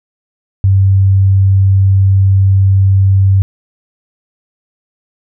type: tone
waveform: sine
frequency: 96.8 Hz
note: G2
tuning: 21 cents flat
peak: -5 dBFS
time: 0.64-3.42 s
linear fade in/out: 0 ms
effects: none